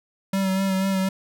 square tone with vibrato, 191.9 Hz, G3, 37 cents flat, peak -21 dBFS, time 0.33-1.09 s, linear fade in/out 5 ms, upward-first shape sine, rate 4.1 Hz, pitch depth 26 cents each way, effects none

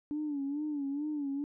sine tone with vibrato, 289.6 Hz, D4, 24 cents flat, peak -31 dBFS, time 0.11-1.44 s, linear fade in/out 0 ms, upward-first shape sine, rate 2.3 Hz, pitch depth 89 cents each way, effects tanh soft clip ceiling -27 dBFS

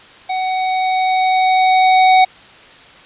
square tone with level ramp, 748 Hz, F#5, 19 cents sharp, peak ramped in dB -18 to -7 dBFS, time 0.29-2.25 s, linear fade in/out 10 ms, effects white hiss -41 dBFS RMS until 3.05 s + resampled to 8000 Hz

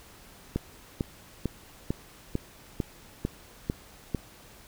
click train, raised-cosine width 3 ms, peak -14 dBFS, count 9, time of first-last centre 0.56-4.147 s, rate 2.23 Hz, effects pink hiss -52 dBFS RMS until 4.67 s

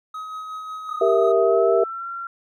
triangle tone with tremolo, 1268 Hz, D#6, 32 cents sharp, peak -27 dBFS, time 0.14-1.32 s, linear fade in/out 5 ms, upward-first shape sine, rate 5.5 Hz, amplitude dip 30%
sine tone with pitch glide, 1235 to 1370.3 Hz, D#6 to F6, -13 to -33 cents, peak -28 dBFS, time 0.89-2.27 s, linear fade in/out 2 ms, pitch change +180 cents, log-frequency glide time 1.28-2.07 s
sine chord, E diminished, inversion first, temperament equal, 392 / 466.2 / 659.3 Hz, G4 / Bb4 / E5, 0 / 0 / 0 cents, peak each -19 dBFS, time 1.01-1.84 s, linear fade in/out 5 ms
effects none

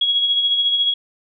sine tone with tremolo, 3322 Hz, G#7, in tune, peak -13 dBFS, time 0.01-0.94 s, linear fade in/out 5 ms, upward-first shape sine, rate 14 Hz, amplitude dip 45%, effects none

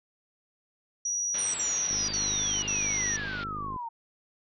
sine tone bursts, 5800 Hz, F#8, 35 cents flat, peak -27 dBFS, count 4, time 1.05-3.166 s, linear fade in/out 5 ms, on 490 ms, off 52 ms
white low-pass noise, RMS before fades -41 dBFS, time 1.34-3.44 s, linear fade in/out 5 ms, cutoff 4400 Hz, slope 48 dB/octave
sine exponential sweep, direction down, 9200 to 900 Hz, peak -33 dBFS, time 1.38-3.89 s, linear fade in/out 10 ms
click train, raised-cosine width 3 ms, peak -28 dBFS, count 96, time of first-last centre 1.91-3.762 s, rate 51.3 Hz
effects none

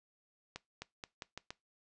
accelerating click train, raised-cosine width 0.2 ms, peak -25 dBFS, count 6, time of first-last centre 0.56-1.505 s, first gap 260 ms, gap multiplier 0.84, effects noise-tail reverb RT60 0.2 s tail -21 dB re dry + resampled to 22050 Hz

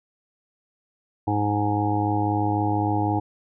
harmonic tone with a mistuned harmonic, 103.83 Hz, G#2, in tune, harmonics 1 / 2 / 3 / 4 / 5 / 7 / 8 / 9, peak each -25 / -35 / -25 / -35 / -37 / -30 / -26 / -35 dBFS, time 1.27-3.2 s, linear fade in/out 10 ms, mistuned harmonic 9, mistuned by -33 cents, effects none

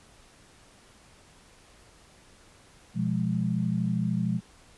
sine chord, F diminished, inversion second, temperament equal, 123.47 / 174.61 / 207.7 Hz, Cb3 / F3 / Ab3, 0 / 0 / 0 cents, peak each -30 / -28 / -29 dBFS, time 2.94-4.41 s, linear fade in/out 50 ms, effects pink hiss -56 dBFS RMS until 4.77 s + resampled to 24000 Hz

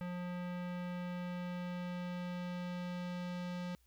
square tone with low-pass filter sweep, 178 Hz, F3, 33 cents sharp, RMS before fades -41 dBFS, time 0.01-3.75 s, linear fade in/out 0 ms, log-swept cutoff 2300 to 4500 Hz, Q 1, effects added 60 Hz sine -68 dBFS peak until 3.86 s + white hiss -75 dBFS RMS until 3.86 s

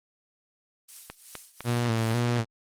violet noise with tremolo, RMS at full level -35 dBFS, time 0.88-2.27 s, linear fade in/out 10 ms, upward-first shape triangle, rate 2.7 Hz, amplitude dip 85%
click train, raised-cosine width 0.3 ms, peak -19 dBFS, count 6, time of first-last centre 1.1-2.366 s, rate 3.95 Hz
sawtooth tone with vibrato, 116.54 Hz, A#2, in tune, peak -19 dBFS, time 1.64-2.45 s, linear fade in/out 50 ms, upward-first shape square, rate 2 Hz, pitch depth 52 cents each way
effects low-pass 9000 Hz 12 dB/octave + Opus 24 kbps

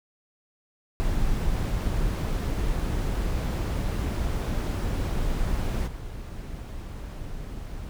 brown noise with level steps, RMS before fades -26 / -36 dBFS, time 1-7.89 s, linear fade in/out 0 ms, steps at 5.86 s, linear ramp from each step 20 ms, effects none

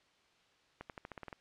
accelerating click train, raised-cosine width 0.5 ms, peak -29 dBFS, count 9, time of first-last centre 0.81-1.328 s, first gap 88 ms, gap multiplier 0.91, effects white hiss -69 dBFS RMS until 1.4 s + low-pass 4000 Hz 12 dB/octave

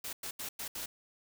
white noise bursts at uneven times, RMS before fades -40 dBFS, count 5, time 0.04-0.13 / 0.23-0.31 / 0.39-0.49 / 0.59-0.68 / 0.75-0.86 s, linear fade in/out 5 ms, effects none

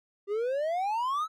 triangle exponential sweep, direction up, 392 to 1326 Hz, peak -25 dBFS, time 0.27-1.28 s, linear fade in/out 50 ms, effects none

